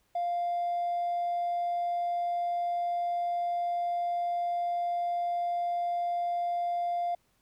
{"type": "tone with hard clipping", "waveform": "sine", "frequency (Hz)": 698, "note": "F5", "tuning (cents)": -1, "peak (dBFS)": -28, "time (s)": [0.15, 7.15], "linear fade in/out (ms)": 5, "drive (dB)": 1, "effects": ["pink hiss -71 dBFS RMS until 7.41 s"]}